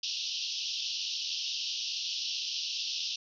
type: band-pass noise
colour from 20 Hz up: white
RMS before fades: -35 dBFS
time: 0.03-3.16 s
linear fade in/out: 5 ms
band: 2700 to 5800 Hz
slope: 96 dB/octave
effects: none